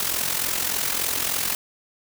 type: noise with amplitude modulation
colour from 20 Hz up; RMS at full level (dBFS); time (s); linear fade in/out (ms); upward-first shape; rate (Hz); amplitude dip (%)
white; -22; 0-1.55; 2; sine; 43.4; 65
effects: none